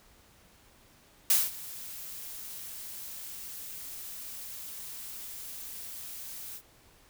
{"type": "noise with ADSR envelope", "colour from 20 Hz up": "blue", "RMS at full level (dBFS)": -22, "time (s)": [1.3, 6.62], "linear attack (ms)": 3, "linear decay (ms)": 200, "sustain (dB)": -20, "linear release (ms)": 65, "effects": ["pink hiss -60 dBFS RMS until 7.09 s"]}